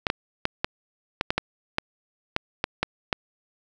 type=clicks; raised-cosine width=0.3 ms; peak=-6 dBFS; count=12; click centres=0.068 / 0.101 / 0.454 / 0.645 / 1.211 / 1.305 / 1.38 / 1.784 / 2.364 / 2.641 / 2.83 / 3.128 s; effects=none